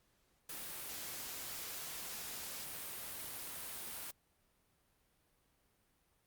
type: noise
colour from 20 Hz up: white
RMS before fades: -45 dBFS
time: 0.49-4.11 s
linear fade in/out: 5 ms
effects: pink hiss -75 dBFS RMS until 6.26 s + Opus 48 kbps